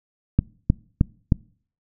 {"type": "click train", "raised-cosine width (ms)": 5, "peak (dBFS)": -3, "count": 4, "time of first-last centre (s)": [0.39, 1.322], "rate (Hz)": 3.22, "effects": ["noise-tail reverb RT60 0.5 s tail -25 dB re dry"]}